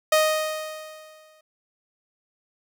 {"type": "tone with exponential decay", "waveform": "sawtooth", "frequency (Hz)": 622.3, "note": "D#5", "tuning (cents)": 0, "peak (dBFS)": -11, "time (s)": [0.12, 1.41], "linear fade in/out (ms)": 5, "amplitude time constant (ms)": 280, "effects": []}